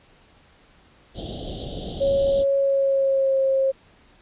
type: band-stop noise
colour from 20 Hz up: pink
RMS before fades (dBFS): -31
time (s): 1.14-2.45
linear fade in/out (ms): 50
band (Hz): 760 to 3000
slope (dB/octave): 96
type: tone with pitch glide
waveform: sine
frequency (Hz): 552 to 536.3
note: C#5 to C5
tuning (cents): -7 to +43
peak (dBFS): -17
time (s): 2-3.72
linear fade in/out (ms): 20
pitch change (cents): -50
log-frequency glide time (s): 2.56-3.38
effects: pink hiss -55 dBFS RMS until 4.21 s + resampled to 8000 Hz